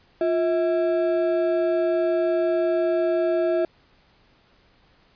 triangle ring-modulated tone, 498.4 Hz, B4, 16 cents sharp, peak -14 dBFS, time 0.21-3.65 s, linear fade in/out 2 ms, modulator 148 Hz, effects pink hiss -59 dBFS RMS until 5.15 s + resampled to 11025 Hz

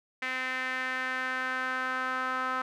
sawtooth tone with band-pass filter sweep, 257.8 Hz, C4, 26 cents flat, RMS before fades -32 dBFS, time 0.22-2.62 s, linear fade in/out 5 ms, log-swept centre 2000 to 1300 Hz, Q 3.6, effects none

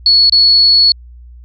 sine tone with dropouts, 4389 Hz, C#8, 18 cents flat, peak -5 dBFS, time 0.06-0.92 s, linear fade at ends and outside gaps 2 ms, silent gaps 0.297-0.323 s, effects added 60 Hz sine -33 dBFS peak until 1.44 s

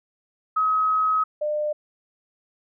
sine tone pair in turn, 1273 / 600.8 Hz, D#6 / D5, +39 / +39 cents, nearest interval octave + minor second, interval 1300 cents, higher first, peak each -18 / -22 dBFS, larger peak first, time 0.56-1.24 / 1.41-1.73 s, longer first, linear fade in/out 10 ms, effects none

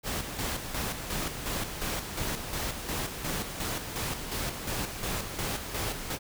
pink noise with tremolo, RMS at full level -32 dBFS, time 0.03-6.19 s, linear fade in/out 50 ms, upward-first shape square, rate 2.8 Hz, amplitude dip 50%, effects none

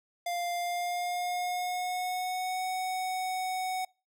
square tone with pitch glide, 698.5 to 744.3 Hz, F5 to F#5, 0 to +10 cents, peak -31 dBFS, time 0.26-3.85 s, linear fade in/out 5 ms, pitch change +110 cents, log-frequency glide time 0.53-2.65 s, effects noise-tail reverb RT60 0.3 s tail -24 dB re dry

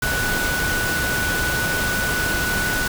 sine tone in noise, 1480 Hz, F#6, in tune, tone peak -22 dBFS, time 0.02-2.88 s, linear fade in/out 5 ms, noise pink, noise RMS -24 dBFS, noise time 0.02-2.88 s, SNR -1 dB, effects none

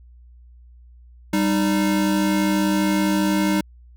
square tone pair together, 195.64 / 307.7 Hz, G3 / D#4, -3 / -19 cents, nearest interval minor sixth, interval 784 cents, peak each -21 dBFS, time 1.33-3.61 s, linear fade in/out 5 ms, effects added 60 Hz sine -44 dBFS peak until 3.96 s

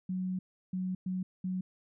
sine tone bursts at uneven times, 185 Hz, F#3, in tune, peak -31 dBFS, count 4, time 0.09-0.39 / 0.73-0.95 / 1.06-1.23 / 1.44-1.61 s, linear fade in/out 5 ms, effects none

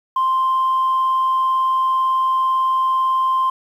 sine tone, 1047 Hz, C6, 1 cent sharp, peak -13 dBFS, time 0.16-3.5 s, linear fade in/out 5 ms, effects tanh soft clip ceiling -12 dBFS + 8-bit

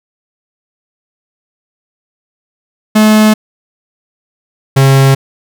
45% pulse tone pair in turn, 215.1 / 135.5 Hz, A3 / C#3, -39 / -39 cents, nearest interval minor sixth, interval 800 cents, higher first, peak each -4 dBFS, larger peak neither, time 2.95-3.34 / 4.76-5.15 s, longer neither, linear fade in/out 10 ms, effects none

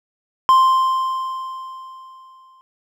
triangle tone with exponential decay, 1046.5 Hz, C6, in tune, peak -6 dBFS, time 0.49-2.61 s, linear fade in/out 0 ms, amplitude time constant 460 ms, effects none

